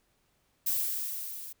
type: noise with level ramp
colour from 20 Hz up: violet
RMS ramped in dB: -28 to -43 dBFS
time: 0.66-1.53 s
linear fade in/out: 10 ms
effects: pink hiss -72 dBFS RMS until 1.6 s

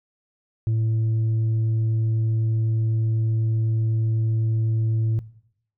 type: tone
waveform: sine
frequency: 111.5 Hz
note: A2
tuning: 23 cents sharp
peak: -16 dBFS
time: 0.67-5.19 s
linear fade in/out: 0 ms
effects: noise-tail reverb RT60 0.7 s tail -20 dB re dry + tanh soft clip ceiling -18 dBFS

